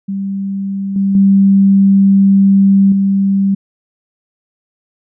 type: tone with level steps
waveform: sine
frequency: 196 Hz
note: G3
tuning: in tune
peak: -16 / -10 / -5 / -9 dBFS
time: 0.08-3.55 s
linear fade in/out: 10 ms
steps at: 0.96 / 1.15 / 2.92 s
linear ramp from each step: 2 ms
effects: none